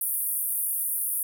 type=band-pass noise; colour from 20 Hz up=pink; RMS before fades=-28 dBFS; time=0.01-1.23 s; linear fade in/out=2 ms; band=9400 to 16000 Hz; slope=96 dB/octave; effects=none